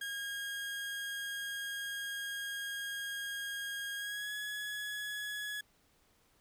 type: tone with pitch glide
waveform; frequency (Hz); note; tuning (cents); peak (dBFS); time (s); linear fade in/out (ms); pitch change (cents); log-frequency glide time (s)
30% pulse; 1629 to 1685.5; G#6 to G#6; -34 to +25; -35; 0.01-5.61; 5; +59; 3.96-4.33
effects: pink hiss -70 dBFS RMS until 6.4 s